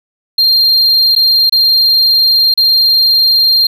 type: tone with dropouts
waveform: triangle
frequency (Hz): 4192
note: C8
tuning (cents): +2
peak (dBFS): -5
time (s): 0.38-3.67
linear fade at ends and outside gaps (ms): 5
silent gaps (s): 1.152-1.161 / 1.496-1.523 / 2.54-2.575
effects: none